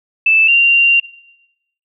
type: tone pair in turn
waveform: sine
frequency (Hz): 2637 / 2770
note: E7 / F7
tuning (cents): 0 / -15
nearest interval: minor second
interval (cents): 85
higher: second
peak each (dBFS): -8 / -7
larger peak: second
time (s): 0.26-0.48 / 0.48-1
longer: second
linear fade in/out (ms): 5
effects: noise-tail reverb RT60 0.9 s tail -20 dB re dry